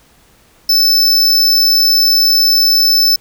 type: tone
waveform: square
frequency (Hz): 5274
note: E8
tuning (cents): 0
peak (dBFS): -8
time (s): 0.69-3.16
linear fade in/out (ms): 5
effects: pink hiss -49 dBFS RMS until 3.2 s